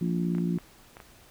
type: harmonic tone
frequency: 58.2 Hz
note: A#1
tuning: 2 cents flat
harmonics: 3 / 4 / 5 / 6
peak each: -26 / -33 / -36 / -36 dBFS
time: 0.01-0.58 s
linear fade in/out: 5 ms
type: clicks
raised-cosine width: 0.5 ms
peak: -29 dBFS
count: 5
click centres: 0.35 / 0.383 / 0.586 / 0.969 / 1.002 s
effects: pink hiss -55 dBFS RMS until 1.3 s